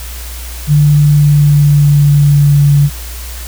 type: tone with pitch glide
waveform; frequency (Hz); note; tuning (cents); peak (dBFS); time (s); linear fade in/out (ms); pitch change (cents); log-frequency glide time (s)
sine; 147.6 to 143.56; D3 to D3; +9 to -39; -4; 0.67-2.9; 50; -48; 0.86-2.6
effects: added 60 Hz sine -23 dBFS peak until 3.47 s + white hiss -29 dBFS RMS until 3.47 s